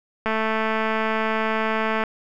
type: click train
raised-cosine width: 0.5 ms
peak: -9 dBFS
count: 392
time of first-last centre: 0.26-2.037 s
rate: 220 Hz
effects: none